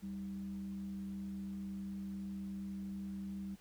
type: tone with frequency modulation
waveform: sine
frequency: 195.7 Hz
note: G3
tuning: 3 cents flat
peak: -40 dBFS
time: 0.02-3.56 s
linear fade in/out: 20 ms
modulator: 120 Hz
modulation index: 0.34
effects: pink hiss -65 dBFS RMS until 3.6 s